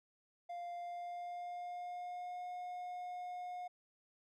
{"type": "tone with pitch glide", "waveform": "triangle", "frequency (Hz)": [698.5, 719], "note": ["F5", "F#5"], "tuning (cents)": [0, -50], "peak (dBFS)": -40, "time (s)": [0.49, 3.68], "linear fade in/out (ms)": 10, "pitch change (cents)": 50, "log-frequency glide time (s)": [0.75, 2.44], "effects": []}